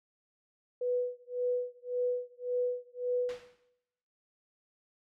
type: tone with tremolo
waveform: sine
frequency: 493.9 Hz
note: B4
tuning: in tune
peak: -26 dBFS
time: 0.81-3.43 s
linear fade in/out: 5 ms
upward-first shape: sine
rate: 1.8 Hz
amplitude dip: 100%
type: noise with exponential decay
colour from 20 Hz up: white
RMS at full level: -39 dBFS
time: 3.29-3.69 s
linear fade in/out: 0 ms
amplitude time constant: 85 ms
effects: noise-tail reverb RT60 1.0 s tail -18 dB re dry + low-pass 3000 Hz 12 dB/octave